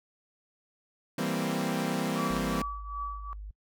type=chord; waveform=sawtooth; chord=C dominant seventh; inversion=first; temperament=equal; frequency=164.81 / 196 / 233.1 / 261.6 Hz; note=E3 / G3 / Bb3 / C4; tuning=0 / 0 / 0 / 0 cents; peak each=-30 dBFS; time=1.18-2.62 s; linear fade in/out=5 ms
type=tone with tremolo; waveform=sine; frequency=1147 Hz; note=D6; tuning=41 cents flat; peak=-31 dBFS; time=2.16-3.33 s; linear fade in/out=0 ms; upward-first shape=triangle; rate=2.6 Hz; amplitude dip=85%
type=tone; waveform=sine; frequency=51 Hz; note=G#1; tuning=31 cents flat; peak=-38 dBFS; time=2.3-3.51 s; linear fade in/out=5 ms
effects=noise-tail reverb RT60 0.1 s tail -26 dB re dry